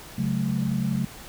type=chord; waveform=sine; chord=F# minor; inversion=second; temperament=equal with one note detuned; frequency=138.59 / 185 / 216.2 Hz; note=C#3 / F#3 / A3; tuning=0 / 0 / -30 cents; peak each=-27 dBFS; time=0.18-1.05 s; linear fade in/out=5 ms; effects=pink hiss -43 dBFS RMS until 1.28 s